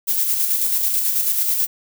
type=noise with tremolo; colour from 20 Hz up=violet; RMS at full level=-18 dBFS; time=0.07-1.67 s; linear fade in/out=20 ms; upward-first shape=square; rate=9.2 Hz; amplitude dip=35%; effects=none